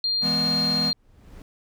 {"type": "tone", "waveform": "sine", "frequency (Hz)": 4200, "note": "C8", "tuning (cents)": 6, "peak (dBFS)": -21, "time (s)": [0.04, 0.93], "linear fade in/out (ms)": 2}
{"type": "chord", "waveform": "square", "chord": "E major", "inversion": "none", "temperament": "equal", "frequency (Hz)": [164.81, 207.7, 246.9], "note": ["E3", "G#3", "B3"], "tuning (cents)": [0, 0, 0], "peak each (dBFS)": -31, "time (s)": [0.21, 0.93], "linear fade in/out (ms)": 50}
{"type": "noise with exponential growth", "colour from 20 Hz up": "brown", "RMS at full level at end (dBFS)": -39, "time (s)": [0.68, 1.42], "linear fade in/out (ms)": 1, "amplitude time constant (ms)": 160}
{"effects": []}